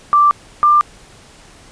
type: tone pair in turn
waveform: sine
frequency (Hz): 1174.7 / 1190.4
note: D6 / D6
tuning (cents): 0 / +23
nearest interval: unison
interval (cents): 23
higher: second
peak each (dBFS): -7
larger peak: neither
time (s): 0.13-0.31 / 0.63-0.81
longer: neither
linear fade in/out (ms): 0
effects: pink hiss -43 dBFS RMS until 1.71 s + resampled to 22050 Hz